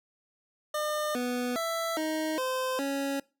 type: tone with pitch steps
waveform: 25% pulse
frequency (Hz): 604 / 246.7 / 663 / 313.4 / 516 / 276.8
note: D5 / B3 / E5 / D#4 / C5 / C#4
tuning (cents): +48 / -2 / +10 / +13 / -24 / -2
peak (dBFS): -25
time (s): 0.74-3.2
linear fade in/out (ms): 5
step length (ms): 410
effects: noise-tail reverb RT60 0.3 s tail -23 dB re dry